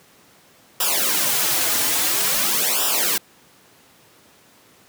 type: noise with flanger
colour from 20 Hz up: white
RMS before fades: -20 dBFS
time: 0.8-3.18 s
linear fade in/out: 5 ms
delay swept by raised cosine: 0.46 to 5.36 ms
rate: 0.49 Hz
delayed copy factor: -0.95
effects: pink hiss -52 dBFS RMS until 4.88 s + high-pass 150 Hz 12 dB/octave